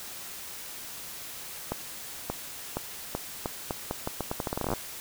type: accelerating click train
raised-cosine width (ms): 1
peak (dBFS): -15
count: 22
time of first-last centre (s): 1.72-4.736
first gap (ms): 580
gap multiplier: 0.81
effects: white hiss -41 dBFS RMS until 5 s